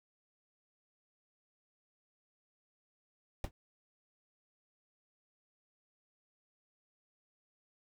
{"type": "noise with exponential decay", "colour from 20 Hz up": "brown", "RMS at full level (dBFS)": -31, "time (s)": [3.44, 3.51], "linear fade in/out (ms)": 1, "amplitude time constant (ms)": 15, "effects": []}